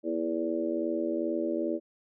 harmonic tone with a mistuned harmonic, 82.41 Hz, E2, in tune, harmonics 3 / 4 / 5 / 6 / 7, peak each -36 / -30 / -36 / -39 / -34 dBFS, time 0.03-1.8 s, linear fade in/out 50 ms, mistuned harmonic 3, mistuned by -42 cents, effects none

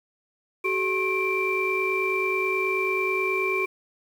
sine tone cluster, 379 / 428.3 / 1078 / 2348 Hz, F#4 / A4 / C#6 / D7, +42 / -47 / -49 / -1 cents, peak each -26 / -32 / -30 / -25 dBFS, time 0.64-3.66 s, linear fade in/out 10 ms, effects tanh soft clip ceiling -13 dBFS + 8-bit

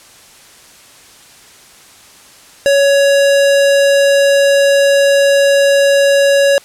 square tone, 559 Hz, C#5, 14 cents sharp, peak -8 dBFS, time 2.66-6.58 s, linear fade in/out 0 ms, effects white hiss -41 dBFS RMS until 6.64 s + low-pass 10000 Hz 12 dB/octave

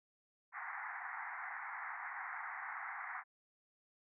white band-pass noise, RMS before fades -45 dBFS, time 0.52-3.24 s, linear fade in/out 50 ms, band 740 to 2100 Hz, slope 96 dB/octave, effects none

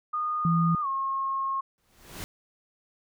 sine tone with pitch glide, 1227 to 1080.6 Hz, D#6 to C#6, -25 to -44 cents, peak -26 dBFS, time 0.13-1.61 s, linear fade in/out 10 ms, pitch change -219 cents, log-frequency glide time 0.81-0.87 s
sine tone, 167 Hz, E3, 23 cents sharp, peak -21 dBFS, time 0.45-0.75 s, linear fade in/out 2 ms
pink noise with exponential growth, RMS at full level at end -35 dBFS, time 1.78-2.24 s, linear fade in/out 0 ms, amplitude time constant 98 ms
effects none

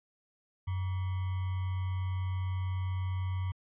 sine tone with sample-and-hold, 92.9 Hz, F#2, 7 cents sharp, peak -30 dBFS, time 0.67-3.52 s, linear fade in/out 10 ms, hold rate 1050 Hz, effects resampled to 8000 Hz

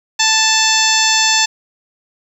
harmonic tone with a mistuned harmonic, 880 Hz, A5, in tune, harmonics 1 / 2 / 3 / 4 / 5 / 6 / 7 / 8, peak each -19 / -19 / -19 / -19 / -19 / -19 / -19 / -19 dBFS, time 0.19-1.46 s, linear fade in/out 10 ms, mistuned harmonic 8, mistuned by +67 cents, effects 7-bit

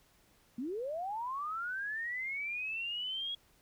sine linear sweep, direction up, 223.2 to 3330 Hz, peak -35 dBFS, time 0.58-3.35 s, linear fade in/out 5 ms, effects pink hiss -67 dBFS RMS until 3.61 s

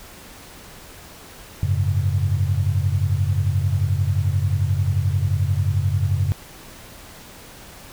sine chord, F# suspended second, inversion none, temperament equal, 92.5 / 103.83 / 138.59 Hz, F#2 / G#2 / C#3, 0 / 0 / 0 cents, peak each -20 / -22 / -24 dBFS, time 1.63-6.32 s, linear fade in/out 0 ms, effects pink hiss -42 dBFS RMS until 7.92 s

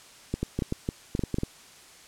clicks, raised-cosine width 3 ms, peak -14 dBFS, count 12, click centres 0.34 / 0.43 / 0.59 / 0.622 / 0.724 / 0.889 / 1.151 / 1.193 / 1.237 / 1.343 / 1.385 / 1.434 s, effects white hiss -51 dBFS RMS until 2.07 s + low-pass 9000 Hz 12 dB/octave

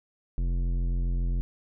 sine tone with tanh clipping, 43.65 Hz, F1, in tune, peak -26 dBFS, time 0.38-1.41 s, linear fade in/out 0 ms, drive 13 dB, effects none

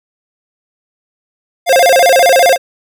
square tone with vibrato, 611 Hz, D#5, 32 cents flat, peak -6 dBFS, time 1.66-2.58 s, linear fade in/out 50 ms, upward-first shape square, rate 15 Hz, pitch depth 240 cents each way, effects none

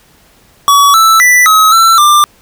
square tone with pitch steps, 1134 / 1320 / 1978 / 1278 / 1340 / 1188 Hz, C#6 / E6 / B6 / D#6 / E6 / D6, +39 / +2 / +2 / +46 / +28 / +20 cents, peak -4 dBFS, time 0.68-2.24 s, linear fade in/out 0 ms, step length 260 ms, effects pink hiss -46 dBFS RMS until 2.41 s

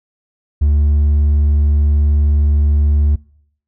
sine tone with hard clipping, 73.42 Hz, D2, in tune, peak -10 dBFS, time 0.61-3.16 s, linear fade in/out 10 ms, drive 2 dB, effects noise-tail reverb RT60 0.7 s tail -25 dB re dry

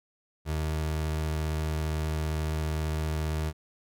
30% pulse tone with vibrato, 77.78 Hz, D#2, in tune, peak -25 dBFS, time 0.45-3.53 s, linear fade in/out 50 ms, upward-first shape sine, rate 15 Hz, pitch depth 9 cents each way, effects none

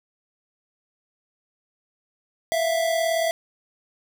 square tone pair together, 659 / 697.5 Hz, E5 / F5, -1 / -2 cents, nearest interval minor second, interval 99 cents, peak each -22 / -29 dBFS, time 2.52-3.31 s, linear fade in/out 0 ms, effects none

